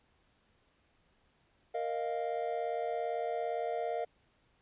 triangle chord, Bb suspended fourth, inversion none, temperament just, 466.2 / 621.6 / 699.2 Hz, Bb4 / Eb5 / F5, 0 / -2 / +2 cents, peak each -35 / -36 / -34 dBFS, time 1.74-4.05 s, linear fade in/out 10 ms, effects pink hiss -71 dBFS RMS until 4.61 s + resampled to 8000 Hz

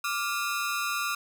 sawtooth ring-modulated tone, 1285 Hz, E6, 45 cents flat, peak -21 dBFS, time 0.04-1.15 s, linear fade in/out 5 ms, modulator 111 Hz, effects none

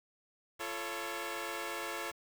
10% pulse chord, F augmented, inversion none, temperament equal with one note detuned, 342.2 / 440 / 554.4 Hz, F4 / A4 / C#5, -35 / 0 / 0 cents, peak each -34 dBFS, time 0.59-2.12 s, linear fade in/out 20 ms, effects 9-bit

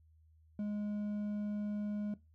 triangle tone with hard clipping, 207.7 Hz, G#3, in tune, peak -36 dBFS, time 0.59-2.14 s, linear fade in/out 2 ms, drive 7 dB, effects noise-tail reverb RT60 0.2 s tail -17 dB re dry + added 79 Hz sine -62 dBFS peak until 2.34 s

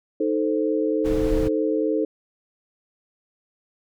sine chord, A diminished, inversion second, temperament equal, 311.1 / 440 / 523.3 Hz, Eb4 / A4 / C5, 0 / 0 / 0 cents, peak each -23 / -23 / -27 dBFS, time 0.2-2.05 s, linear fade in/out 5 ms
brown noise, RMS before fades -26 dBFS, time 1.04-1.49 s, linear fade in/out 20 ms
effects none

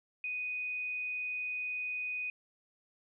sine tone, 2489 Hz, D#7, in tune, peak -34 dBFS, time 0.24-2.3 s, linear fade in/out 2 ms, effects none

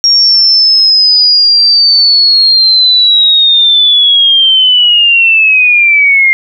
sine linear sweep, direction down, 5588 to 2106 Hz, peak -3 dBFS, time 0.04-6.33 s, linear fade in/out 0 ms, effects none

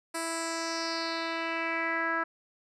10% pulse tone with low-pass filter sweep, 329.6 Hz, E4, in tune, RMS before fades -32 dBFS, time 0.14-2.24 s, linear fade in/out 10 ms, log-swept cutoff 10000 to 1500 Hz, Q 3.6, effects none

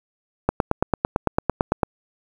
click train, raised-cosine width 1 ms, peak -3 dBFS, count 13, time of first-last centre 0.49-1.832 s, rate 8.94 Hz, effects 7-bit

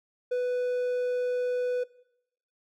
triangle tone, 495.8 Hz, B4, 7 cents sharp, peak -23 dBFS, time 0.31-1.84 s, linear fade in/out 10 ms, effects noise-tail reverb RT60 0.8 s tail -20 dB re dry

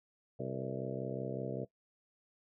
harmonic tone with a mistuned harmonic, 65.2 Hz, C2, 5 cents flat, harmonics 2 / 3 / 4 / 5 / 6 / 7 / 8 / 9 / 10, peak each -42 / -45 / -46 / -47 / -45 / -42 / -48 / -45 / -47 dBFS, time 0.39-1.65 s, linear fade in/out 10 ms, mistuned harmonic 8, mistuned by -72 cents, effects noise-tail reverb RT60 0.1 s tail -18 dB re dry

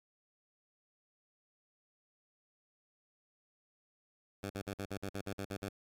10% pulse tone bursts, 99 Hz, G2, 18 cents sharp, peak -30 dBFS, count 11, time 4.43-5.689 s, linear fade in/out 5 ms, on 69 ms, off 50 ms, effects AAC 64 kbps

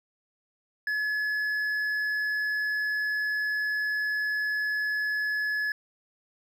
triangle tone with hard clipping, 1705 Hz, G#6, 45 cents sharp, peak -27 dBFS, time 0.87-5.72 s, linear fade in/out 2 ms, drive 7 dB, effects none

